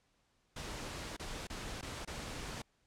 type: noise with dropouts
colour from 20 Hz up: pink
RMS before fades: -43 dBFS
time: 0.56-2.62 s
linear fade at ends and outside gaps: 5 ms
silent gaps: 1.167-1.195 / 1.471-1.499 / 1.813-1.826 / 2.05-2.074 s
effects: pink hiss -75 dBFS RMS until 2.86 s + low-pass 8000 Hz 12 dB/octave